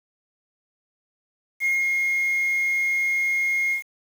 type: tone with ADSR envelope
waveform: sine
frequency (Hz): 2144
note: C7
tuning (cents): +42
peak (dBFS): -16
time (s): 1.6-3.83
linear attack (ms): 54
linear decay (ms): 190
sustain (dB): -2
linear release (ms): 110
effects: tanh soft clip ceiling -18 dBFS + 7-bit